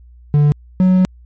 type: tone pair in turn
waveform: triangle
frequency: 146.83 / 184.99 Hz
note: D3 / F#3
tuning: 0 / 0 cents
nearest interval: major third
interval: 400 cents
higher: second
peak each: -6 dBFS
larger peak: neither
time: 0.34-0.52 / 0.8-1.05 s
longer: second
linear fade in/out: 0 ms
effects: added 60 Hz sine -39 dBFS peak until 1.25 s + MP3 32 kbps